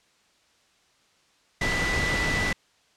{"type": "tone in noise", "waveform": "sine", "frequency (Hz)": 1979, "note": "B6", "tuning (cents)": 3, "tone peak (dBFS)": -26, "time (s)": [1.61, 2.53], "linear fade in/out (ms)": 5, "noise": "pink", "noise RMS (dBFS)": -27, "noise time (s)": [1.61, 2.53], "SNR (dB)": -2, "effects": ["white hiss -63 dBFS RMS until 2.96 s", "low-pass 6000 Hz 12 dB/octave"]}